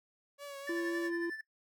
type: tone with vibrato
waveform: sawtooth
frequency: 563 Hz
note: C#5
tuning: 27 cents sharp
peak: -39 dBFS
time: 0.38-1.11 s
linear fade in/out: 50 ms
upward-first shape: triangle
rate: 3.7 Hz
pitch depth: 39 cents each way
type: tone with tremolo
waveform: triangle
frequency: 1760 Hz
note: A6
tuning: in tune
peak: -35 dBFS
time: 0.67-1.41 s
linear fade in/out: 5 ms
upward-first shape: sine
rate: 11 Hz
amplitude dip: 65%
type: tone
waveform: triangle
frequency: 340 Hz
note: F4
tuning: 46 cents flat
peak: -31 dBFS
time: 0.69-1.3 s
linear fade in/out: 5 ms
effects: noise-tail reverb RT60 0.1 s tail -20 dB re dry